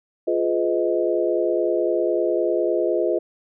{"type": "chord", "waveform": "sine", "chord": "F half-diminished seventh", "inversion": "none", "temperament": "just", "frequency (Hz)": [349.2, 419.1, 502.9, 628.6], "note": ["F4", "Ab4", "Cb5", "Eb5"], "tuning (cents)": [0, 16, 31, 18], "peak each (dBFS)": [-22, -25, -25, -24], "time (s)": [0.27, 3.19], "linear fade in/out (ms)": 10, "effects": []}